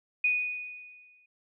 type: tone with exponential decay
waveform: sine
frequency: 2477 Hz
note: D#7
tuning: 8 cents flat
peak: -21 dBFS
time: 0.24-1.26 s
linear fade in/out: 5 ms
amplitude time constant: 220 ms
effects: none